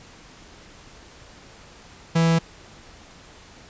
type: tone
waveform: 45% pulse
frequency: 165 Hz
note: E3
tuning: 2 cents sharp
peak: -16 dBFS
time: 2.15-2.39 s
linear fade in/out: 10 ms
effects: pink hiss -47 dBFS RMS until 3.69 s + resampled to 16000 Hz